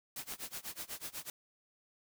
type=noise with tremolo; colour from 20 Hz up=white; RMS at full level=-41 dBFS; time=0.16-1.3 s; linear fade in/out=2 ms; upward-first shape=sine; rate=8.1 Hz; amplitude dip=95%
type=clicks; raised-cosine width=0.2 ms; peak=-28 dBFS; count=2; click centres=0.323 / 0.337 s
effects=none